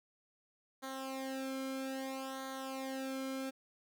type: tone with flanger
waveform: sawtooth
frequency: 265.9 Hz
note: C4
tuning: 28 cents sharp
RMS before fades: -41 dBFS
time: 0.82-3.51 s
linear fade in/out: 20 ms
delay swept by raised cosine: 0.38 to 1.11 ms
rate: 0.61 Hz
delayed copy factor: -0.85
effects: none